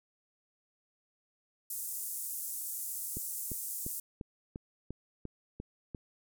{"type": "band-pass noise", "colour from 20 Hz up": "white", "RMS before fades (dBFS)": -39, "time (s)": [1.7, 4], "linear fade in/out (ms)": 5, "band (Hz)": [7600, 16000], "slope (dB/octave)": 24}
{"type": "click train", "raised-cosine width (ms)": 3, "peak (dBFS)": -27, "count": 9, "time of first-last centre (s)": [3.17, 5.948], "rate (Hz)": 2.88}
{"effects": []}